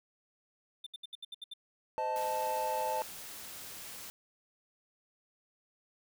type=tone bursts; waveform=triangle; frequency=3564 Hz; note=A7; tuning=22 cents sharp; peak=-39 dBFS; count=8; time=0.84-1.537 s; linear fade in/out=5 ms; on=25 ms; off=71 ms
type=chord; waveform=triangle; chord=A diminished; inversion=first; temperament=equal with one note detuned; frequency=515.7 / 622.3 / 880 Hz; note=C5 / Eb5 / A5; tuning=-25 / 0 / 0 cents; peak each=-36 / -36 / -31 dBFS; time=1.98-3.02 s; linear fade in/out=0 ms
type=noise; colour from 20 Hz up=white; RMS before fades=-46 dBFS; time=2.16-4.1 s; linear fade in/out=0 ms
effects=none